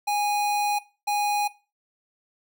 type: tone pair in turn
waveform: square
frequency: 825 / 825 Hz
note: G#5 / G#5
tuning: -12 / -12 cents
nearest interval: unison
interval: 0 cents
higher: neither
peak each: -23 dBFS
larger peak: neither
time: 0.07-0.79 / 1.07-1.48 s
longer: first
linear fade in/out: 10 ms
effects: noise-tail reverb RT60 0.3 s tail -18 dB re dry